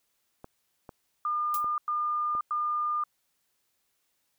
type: clicks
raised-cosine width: 1 ms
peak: -29 dBFS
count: 4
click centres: 0.444 / 0.892 / 1.644 / 2.351 s
type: tone bursts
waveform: sine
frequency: 1208 Hz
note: D6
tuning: 48 cents sharp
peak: -26 dBFS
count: 3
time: 1.25-3.038 s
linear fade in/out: 2 ms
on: 530 ms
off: 99 ms
type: noise with exponential decay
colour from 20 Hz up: violet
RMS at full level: -30 dBFS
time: 1.54-1.66 s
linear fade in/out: 2 ms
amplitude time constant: 26 ms
effects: white hiss -75 dBFS RMS until 4.38 s